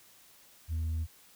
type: tone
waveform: sine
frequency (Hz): 80.4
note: E2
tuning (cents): -43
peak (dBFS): -27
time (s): 0.68-1.07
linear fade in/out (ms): 50
effects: tanh soft clip ceiling -29 dBFS + white hiss -59 dBFS RMS until 1.35 s